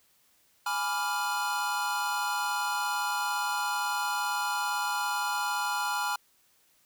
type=chord; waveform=square; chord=G# diminished seventh; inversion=none; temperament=equal; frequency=830.6 / 987.8 / 1174.7 / 1396.9 Hz; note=G#5 / B5 / D6 / F6; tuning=0 / 0 / 0 / 0 cents; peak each=-34 / -34 / -39 / -33 dBFS; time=0.66-6.16 s; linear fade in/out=5 ms; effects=white hiss -66 dBFS RMS until 6.85 s